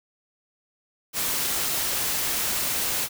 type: noise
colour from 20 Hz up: white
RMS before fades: -26 dBFS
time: 1.13-3.09 s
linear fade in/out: 50 ms
effects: none